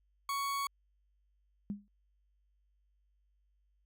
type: tone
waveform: 40% pulse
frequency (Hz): 1115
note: C#6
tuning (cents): +10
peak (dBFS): -32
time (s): 0.29-0.67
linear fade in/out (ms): 2
type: tone with exponential decay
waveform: sine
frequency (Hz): 203.3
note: G#3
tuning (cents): -37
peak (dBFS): -31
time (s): 1.7-1.88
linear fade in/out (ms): 0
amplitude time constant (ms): 37
effects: added 50 Hz sine -70 dBFS peak until 3.85 s